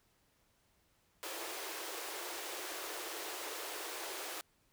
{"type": "high-pass noise", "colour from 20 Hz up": "pink", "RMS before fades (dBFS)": -43, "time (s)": [1.23, 4.41], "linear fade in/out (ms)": 0, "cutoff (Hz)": 320, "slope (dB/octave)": 96, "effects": ["pink hiss -73 dBFS RMS until 4.72 s"]}